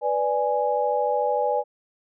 sine chord, G# diminished, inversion first, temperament equal, 493.9 / 587.3 / 830.6 Hz, B4 / D5 / G#5, 0 / 0 / 0 cents, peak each -25 / -25 / -24 dBFS, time 0.01-1.64 s, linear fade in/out 50 ms, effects none

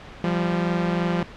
sawtooth tone pair together, 172.88 / 196 Hz, F3 / G3, -17 / 0 cents, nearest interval major second, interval 217 cents, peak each -18 / -23 dBFS, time 0.24-1.23 s, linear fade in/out 2 ms, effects pink hiss -41 dBFS RMS until 1.36 s + low-pass 3000 Hz 12 dB/octave

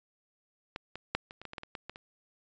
clicks, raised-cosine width 0.3 ms, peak -21 / -24 / -12 / -29 / -30 / -25 / -26 / -22 / -27 / -23 / -24 / -29 dBFS, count 12, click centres 0.761 / 0.956 / 1.15 / 1.309 / 1.416 / 1.453 / 1.534 / 1.582 / 1.634 / 1.752 / 1.896 / 1.959 s, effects resampled to 16000 Hz

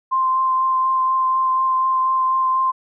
sine tone with vibrato, 1045 Hz, C6, 2 cents flat, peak -15 dBFS, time 0.11-2.72 s, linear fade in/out 20 ms, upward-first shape triangle, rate 4.1 Hz, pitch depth 12 cents each way, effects none

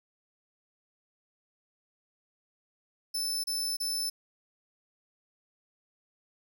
sawtooth tone bursts, 5274 Hz, E8, in tune, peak -27 dBFS, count 3, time 3.14-4.1 s, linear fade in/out 10 ms, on 300 ms, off 30 ms, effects none

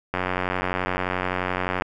click train, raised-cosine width 0.5 ms, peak -9 dBFS, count 155, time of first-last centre 0.14-1.821 s, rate 91.6 Hz, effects none

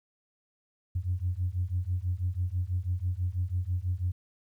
sine beating tone pair, 87.31 / 93.41 Hz, F2 / F#2, 0 / +17 cents, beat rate 6.1 Hz, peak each -30 dBFS, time 0.95-4.12 s, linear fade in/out 10 ms, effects tanh soft clip ceiling -20 dBFS + 11-bit

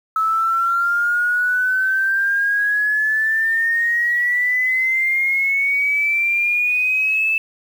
sine exponential sweep, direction up, 1298 to 2637 Hz, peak -15 dBFS, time 0.16-7.38 s, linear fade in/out 2 ms, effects 7-bit

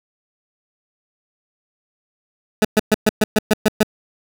20% pulse tone bursts, 214.4 Hz, A3, 45 cents flat, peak -6 dBFS, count 9, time 2.62-3.832 s, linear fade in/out 2 ms, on 28 ms, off 120 ms, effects none

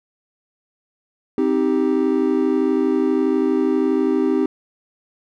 triangle chord, C minor, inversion none, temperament just, 261.6 / 314 / 392.4 Hz, C4 / Eb4 / G4, 0 / +16 / +2 cents, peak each -18 dBFS, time 1.38-4.46 s, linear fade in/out 2 ms, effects none

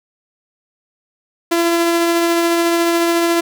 sawtooth tone with tremolo, 338.6 Hz, E4, 46 cents sharp, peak -8 dBFS, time 1.51-3.41 s, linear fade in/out 10 ms, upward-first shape triangle, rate 14 Hz, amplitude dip 25%, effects none

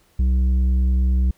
sine tone with tanh clipping, 63.6 Hz, C2, 48 cents flat, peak -16 dBFS, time 0.19-1.31 s, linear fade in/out 5 ms, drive 7 dB, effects pink hiss -59 dBFS RMS until 1.37 s

